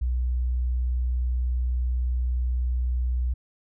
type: tone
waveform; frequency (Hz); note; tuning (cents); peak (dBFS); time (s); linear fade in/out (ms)
sine; 61.74; B1; 0; -22; 0.01-3.34; 10
effects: none